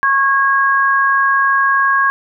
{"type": "tone pair together", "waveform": "sine", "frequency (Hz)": [1097, 1640.1], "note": ["C#6", "G#6"], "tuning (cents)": [-18, -22], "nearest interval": "perfect fifth", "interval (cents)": 696, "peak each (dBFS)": -13, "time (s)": [0.03, 2.1], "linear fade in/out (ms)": 0, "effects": []}